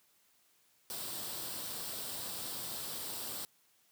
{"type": "noise with comb filter", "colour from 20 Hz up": "white", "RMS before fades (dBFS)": -41, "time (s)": [0.9, 3.45], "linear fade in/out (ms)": 0, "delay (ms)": 0.23, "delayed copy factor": 0.5, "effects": ["white hiss -70 dBFS RMS until 3.91 s", "high-pass 80 Hz 12 dB/octave"]}